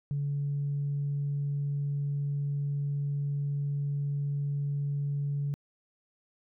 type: tone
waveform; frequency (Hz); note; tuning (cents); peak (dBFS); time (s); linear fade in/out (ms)
sine; 142.7; D3; -49; -27; 0.11-5.54; 0
effects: tanh soft clip ceiling -24 dBFS